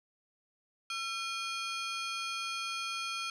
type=ring-modulated tone; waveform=25% pulse; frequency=1900 Hz; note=A#6; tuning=33 cents sharp; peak=-28 dBFS; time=0.9-3.3 s; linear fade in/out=2 ms; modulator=548 Hz; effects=resampled to 22050 Hz + 10-bit